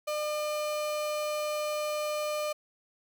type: tone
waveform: 35% pulse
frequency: 602 Hz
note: D5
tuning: 43 cents sharp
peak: -28 dBFS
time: 0.07-2.53 s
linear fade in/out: 10 ms
effects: none

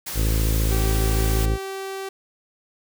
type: noise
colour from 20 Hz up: white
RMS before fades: -31 dBFS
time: 0.06-1.46 s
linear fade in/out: 10 ms
type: harmonic tone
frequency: 54.4 Hz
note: A1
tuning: 19 cents flat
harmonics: 1 / 2 / 3 / 4 / 5 / 6 / 7 / 8 / 9 / 10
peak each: -19 / -25 / -33 / -37 / -34 / -35 / -39 / -40 / -38 / -42 dBFS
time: 0.14-1.58 s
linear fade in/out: 50 ms
type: tone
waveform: sawtooth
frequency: 386.9 Hz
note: G4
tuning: 23 cents flat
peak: -25 dBFS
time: 0.71-2.09 s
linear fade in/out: 5 ms
effects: none

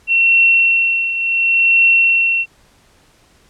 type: tone with tremolo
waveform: sine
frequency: 2718 Hz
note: F7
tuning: 48 cents flat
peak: -7 dBFS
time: 0.07-2.46 s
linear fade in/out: 50 ms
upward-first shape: triangle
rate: 0.7 Hz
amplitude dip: 70%
effects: pink hiss -52 dBFS RMS until 3.49 s + low-pass 10000 Hz 12 dB/octave

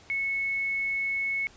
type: tone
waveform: sine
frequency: 2200 Hz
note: C#7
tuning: 14 cents flat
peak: -26 dBFS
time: 0.1-1.47 s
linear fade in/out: 0 ms
effects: pink hiss -54 dBFS RMS until 1.56 s + resampled to 16000 Hz

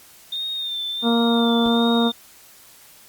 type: tone with vibrato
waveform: sine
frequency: 3627 Hz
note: A#7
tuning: 48 cents flat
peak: -24 dBFS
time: 0.32-2.12 s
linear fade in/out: 5 ms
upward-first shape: sine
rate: 1.4 Hz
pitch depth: 46 cents each way
type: harmonic tone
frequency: 233.2 Hz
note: A#3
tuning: 1 cent sharp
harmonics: 1 / 2 / 3 / 4 / 5 / 6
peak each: -17 / -23 / -27 / -29 / -31 / -33 dBFS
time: 1.02-2.12 s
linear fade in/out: 50 ms
effects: white hiss -48 dBFS RMS until 3.08 s + Opus 48 kbps

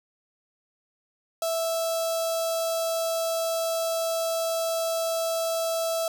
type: tone with notch filter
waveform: sawtooth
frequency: 659.3 Hz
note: E5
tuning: in tune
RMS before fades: -27 dBFS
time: 1.42-6.08 s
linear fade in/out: 2 ms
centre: 2000 Hz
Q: 0.63
effects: none

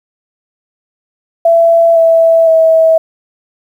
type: tone with pitch steps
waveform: sine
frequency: 669 / 658.3 / 647.7 Hz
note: E5 / E5 / E5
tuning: +25 / -3 / -31 cents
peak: -4 dBFS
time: 1.45-2.98 s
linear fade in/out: 5 ms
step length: 510 ms
effects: 7-bit

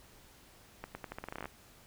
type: accelerating click train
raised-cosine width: 0.5 ms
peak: -25 dBFS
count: 14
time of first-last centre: 0.84-1.456 s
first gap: 110 ms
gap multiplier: 0.84
effects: pink hiss -59 dBFS RMS until 1.86 s

